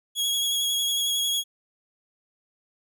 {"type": "tone with vibrato", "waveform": "sawtooth", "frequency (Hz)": 3322, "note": "G#7", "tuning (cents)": 0, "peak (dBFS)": -20, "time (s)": [0.15, 1.44], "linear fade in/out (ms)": 50, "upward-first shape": "triangle", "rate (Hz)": 11, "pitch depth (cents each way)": 24, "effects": []}